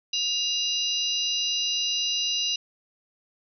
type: harmonic tone with a mistuned harmonic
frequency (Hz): 988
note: B5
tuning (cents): 0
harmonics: 3 / 4 / 5 / 6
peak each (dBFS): -27 / -29 / -31 / -33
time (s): 0.13-2.56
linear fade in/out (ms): 5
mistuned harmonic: 3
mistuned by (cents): -90
effects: none